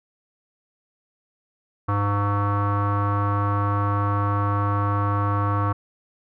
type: tone with low-pass filter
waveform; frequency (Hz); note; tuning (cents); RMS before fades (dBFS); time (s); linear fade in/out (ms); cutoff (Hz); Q
square; 101.7; G#2; -36; -22; 1.88-5.73; 10; 1200; 9.6
effects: none

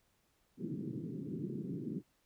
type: band-pass noise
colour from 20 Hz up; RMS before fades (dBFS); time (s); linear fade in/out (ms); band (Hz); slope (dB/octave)
pink; -41; 0.57-2.03; 50; 130 to 370; 48
effects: pink hiss -75 dBFS RMS until 2.25 s

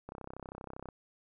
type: click train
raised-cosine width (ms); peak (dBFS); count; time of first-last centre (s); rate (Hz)
1; -29; 27; 0.09-0.888; 32.6
effects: none

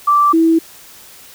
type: tone pair in turn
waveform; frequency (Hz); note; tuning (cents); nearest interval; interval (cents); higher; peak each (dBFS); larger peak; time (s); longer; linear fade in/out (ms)
sine; 1169 / 327; D6 / E4; -8 / -14; octave + minor seventh; 2206; first; -8; neither; 0.07-0.33 / 0.33-0.59; neither; 10
effects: white hiss -40 dBFS RMS until 1.34 s

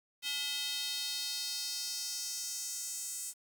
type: tone with high-pass filter sweep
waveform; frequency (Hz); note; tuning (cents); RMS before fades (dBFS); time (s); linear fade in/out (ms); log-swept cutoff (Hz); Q
square; 286; D4; -46; -38; 0.22-3.34; 50; 3100 to 7800; 2.6
effects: 9-bit

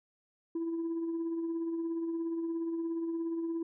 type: tone with tremolo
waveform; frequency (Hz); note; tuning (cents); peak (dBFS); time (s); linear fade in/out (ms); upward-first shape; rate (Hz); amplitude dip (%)
sine; 331.8; E4; +11; -28; 0.55-3.63; 5; triangle; 17; 45
effects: tanh soft clip ceiling -29 dBFS

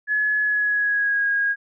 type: tone with pitch glide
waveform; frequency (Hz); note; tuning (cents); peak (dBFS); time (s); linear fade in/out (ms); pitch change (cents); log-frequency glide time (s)
sine; 1700 to 1637.4; G#6 to G#6; +40 to -25; -18; 0.07-1.56; 50; -65; 0.41-1.29
effects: none

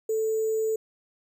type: tone with sample-and-hold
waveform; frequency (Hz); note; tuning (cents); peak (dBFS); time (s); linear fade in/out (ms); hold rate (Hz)
sine; 440; A4; 0; -23; 0.09-0.76; 5; 7350
effects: none

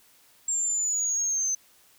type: exponential sweep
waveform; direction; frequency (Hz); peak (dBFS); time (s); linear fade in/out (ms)
sine; down; 7459 to 6160; -23; 0.48-1.55; 5
effects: tanh soft clip ceiling -19 dBFS + white hiss -59 dBFS RMS until 1.98 s

